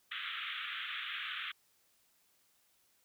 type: band-pass noise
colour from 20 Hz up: white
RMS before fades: -41 dBFS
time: 0.11-1.52 s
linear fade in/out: 10 ms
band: 1200 to 3600 Hz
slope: 96 dB/octave
effects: white hiss -72 dBFS RMS until 3.04 s